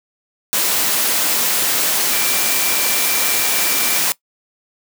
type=tone in noise; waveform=sine; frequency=2349 Hz; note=D7; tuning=in tune; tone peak=-27 dBFS; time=2.12-3.98 s; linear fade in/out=0 ms; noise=white; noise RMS=-17 dBFS; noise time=0.53-4.12 s; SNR=-13 dB; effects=noise-tail reverb RT60 0.1 s tail -20 dB re dry + high-pass 200 Hz 12 dB/octave